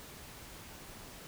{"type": "silence", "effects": ["pink hiss -50 dBFS RMS until 1.27 s"]}